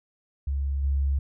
sine tone with level steps, 69.2 Hz, C#2, 2 cents flat, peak -24 / -21 dBFS, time 0.47-1.19 s, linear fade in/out 5 ms, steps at 0.83 s, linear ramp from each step 10 ms, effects none

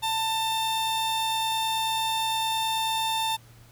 45% pulse tone pair together, 890 / 3609 Hz, A5 / A7, +20 / +43 cents, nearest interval 2 octaves, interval 2423 cents, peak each -26 / -30 dBFS, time 0.02-3.37 s, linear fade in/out 20 ms, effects added 117 Hz sine -52 dBFS peak until 3.71 s + pink hiss -56 dBFS RMS until 3.71 s

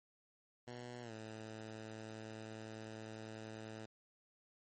10% pulse tone with pitch glide, 122.1 to 110.04 Hz, B2 to A2, -19 to +1 cents, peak -39 dBFS, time 0.67-3.86 s, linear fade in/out 10 ms, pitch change -180 cents, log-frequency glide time 1.02-1.13 s, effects MP3 32 kbps

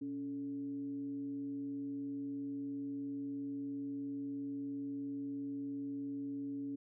sine tone with frequency modulation, 280 Hz, C#4, 18 cents sharp, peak -38 dBFS, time 0.01-6.76 s, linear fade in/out 10 ms, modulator 157 Hz, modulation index 0.27, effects none

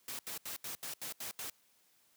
white noise bursts, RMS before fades -42 dBFS, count 8, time 0.08-1.499 s, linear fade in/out 2 ms, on 110 ms, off 77 ms, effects white hiss -70 dBFS RMS until 2.16 s + high-pass 100 Hz 12 dB/octave

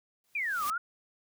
white noise with exponential growth, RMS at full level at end -36 dBFS, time 0.24-0.7 s, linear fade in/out 1 ms, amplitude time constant 100 ms
sine exponential two-way sweep, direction down then up, 2489 to 1141 to 1459 Hz, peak -29 dBFS, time 0.35-0.78 s, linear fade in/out 5 ms, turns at 0.65 s
effects none

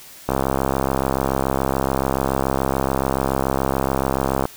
click train, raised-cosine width 1 ms, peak -5 dBFS, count 280, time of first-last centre 0.29-4.454 s, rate 67 Hz, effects white hiss -42 dBFS RMS until 4.56 s

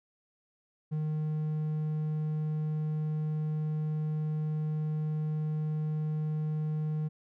triangle tone, 153.9 Hz, D#3, 19 cents flat, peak -27 dBFS, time 0.91-7.09 s, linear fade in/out 20 ms, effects none

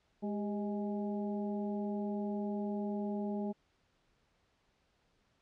harmonic tone with a mistuned harmonic, 207.7 Hz, G#3, in tune, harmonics 1 / 2 / 3 / 4, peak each -35 / -41 / -45 / -47 dBFS, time 0.22-3.53 s, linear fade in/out 20 ms, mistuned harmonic 2, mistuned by -68 cents, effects pink hiss -74 dBFS RMS until 5.41 s + low-pass 5000 Hz 12 dB/octave

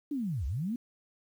sine linear two-way sweep, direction down then up, 303.7 to 58.27 to 250.6 Hz, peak -30 dBFS, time 0.11-0.76 s, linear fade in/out 5 ms, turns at 0.46 s, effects 10-bit

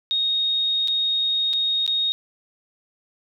sine tone with dropouts, 3729 Hz, A#7, in tune, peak -19 dBFS, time 0.11-2.12 s, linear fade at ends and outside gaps 0 ms, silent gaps 0.875-0.882 / 1.531-1.535 / 1.864-1.877 s, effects none

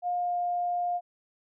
sine tone with pitch glide, 711 to 706.5 Hz, F5 to F5, +31 to +20 cents, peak -26 dBFS, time 0.02-1.01 s, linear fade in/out 50 ms, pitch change -11 cents, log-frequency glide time 0.14-0.37 s, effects none

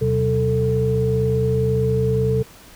sine tone cluster, 76.3 / 126.7 / 188.7 / 442.6 Hz, D#2 / B2 / F#3 / A4, -33 / +45 / +34 / +10 cents, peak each -28 / -19 / -26 / -19 dBFS, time 0.01-2.43 s, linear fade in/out 10 ms, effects tanh soft clip ceiling -6 dBFS + pink hiss -45 dBFS RMS until 2.75 s

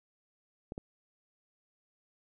clicks, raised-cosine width 2 ms, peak -26 dBFS, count 2, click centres 0.721 / 0.779 s, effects none

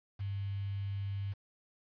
sine tone with quantisation, 99.2 Hz, G2, 21 cents sharp, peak -34 dBFS, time 0.19-1.34 s, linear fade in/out 20 ms, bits 9, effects resampled to 11025 Hz

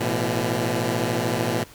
10% pulse chord, A suspended second, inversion none, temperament equal with one note detuned, 110 / 123.47 / 168.86 Hz, A2 / B2 / E3, 0 / 0 / +42 cents, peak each -18 / -17 / -20 dBFS, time 0-1.64 s, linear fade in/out 10 ms, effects pink hiss -47 dBFS RMS until 1.74 s

